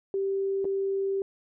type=tone with dropouts; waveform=sine; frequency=390.6 Hz; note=G4; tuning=6 cents flat; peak=-25 dBFS; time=0.14-1.22 s; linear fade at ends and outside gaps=1 ms; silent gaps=0.645-0.652 s; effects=none